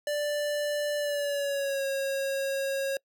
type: tone with pitch glide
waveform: square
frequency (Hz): 588 to 545.5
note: D5 to C#5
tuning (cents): +2 to -28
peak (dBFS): -28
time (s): 0.07-2.97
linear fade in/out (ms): 2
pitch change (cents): -130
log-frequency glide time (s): 0.97-1.85
effects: noise-tail reverb RT60 0.1 s tail -26 dB re dry